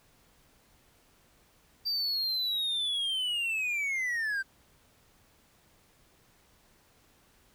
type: linear sweep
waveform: triangle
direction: down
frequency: 4699 to 1543 Hz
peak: -27 dBFS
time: 1.85-4.43 s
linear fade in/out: 20 ms
effects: pink hiss -64 dBFS RMS until 7.54 s